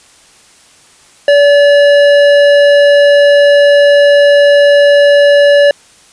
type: tone with hard clipping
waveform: triangle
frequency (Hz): 574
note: D5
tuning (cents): -40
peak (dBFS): -5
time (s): 1.28-5.71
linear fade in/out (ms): 2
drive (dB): 16
effects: white hiss -43 dBFS RMS until 6.12 s + resampled to 22050 Hz